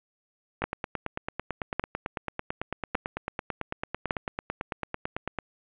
two click trains, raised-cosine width 0.5 ms, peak -10 / -15 dBFS, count 4 / 44, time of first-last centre 0.64-4.108 / 0.62-5.387 s, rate 0.865 / 9.02 Hz, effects resampled to 8000 Hz + 8-bit

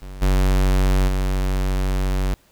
square tone with level steps, 47.13 Hz, F#1, 33 cents sharp, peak -33 / -15 / -19 dBFS, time 0.02-2.34 s, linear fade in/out 0 ms, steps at 0.21 / 1.07 s, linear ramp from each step 20 ms, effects pink hiss -57 dBFS RMS until 2.51 s

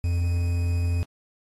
triangle tone with quantisation, 86.5 Hz, F2, 16 cents flat, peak -19 dBFS, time 0.04-1.03 s, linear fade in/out 0 ms, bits 7, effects AAC 32 kbps

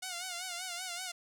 5% pulse tone with vibrato, 720 Hz, F#5, 47 cents flat, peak -26 dBFS, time 0.02-1.12 s, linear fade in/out 10 ms, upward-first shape sine, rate 5.2 Hz, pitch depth 80 cents each way, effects none

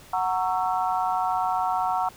sine chord, F# dominant seventh, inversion none, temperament just, 740 / 925 / 1110 / 1332 Hz, F#5 / A#5 / C#6 / E6, 0 / -14 / +2 / +18 cents, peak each -25 / -27 / -31 / -31 dBFS, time 0.13-2.09 s, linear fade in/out 5 ms, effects pink hiss -49 dBFS RMS until 2.16 s

